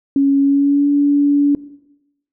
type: tone with pitch glide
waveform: sine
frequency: 277.2 to 286.5 Hz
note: C#4 to D4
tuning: 0 to -43 cents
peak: -10 dBFS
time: 0.16-1.55 s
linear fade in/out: 2 ms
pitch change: +57 cents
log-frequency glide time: 0.4-0.88 s
effects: noise-tail reverb RT60 0.9 s tail -18 dB re dry